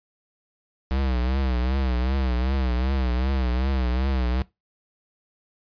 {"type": "tone with vibrato", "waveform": "square", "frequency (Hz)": 64.1, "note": "C2", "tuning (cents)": -35, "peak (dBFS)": -22, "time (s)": [0.91, 4.42], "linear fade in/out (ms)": 0, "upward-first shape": "triangle", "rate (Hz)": 2.6, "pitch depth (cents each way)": 120, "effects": ["noise-tail reverb RT60 0.2 s tail -20 dB re dry", "resampled to 11025 Hz"]}